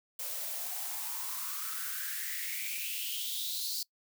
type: noise with high-pass filter sweep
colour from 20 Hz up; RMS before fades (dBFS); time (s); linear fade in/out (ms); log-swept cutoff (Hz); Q
blue; -37; 0.19-3.83; 5; 520 to 4600; 6.3
effects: noise-tail reverb RT60 0.1 s tail -23 dB re dry